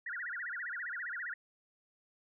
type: tone with vibrato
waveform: sine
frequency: 1653 Hz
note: G#6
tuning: 9 cents flat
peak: -37 dBFS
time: 0.06-1.34 s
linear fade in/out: 5 ms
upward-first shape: sine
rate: 15 Hz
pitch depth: 300 cents each way
effects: none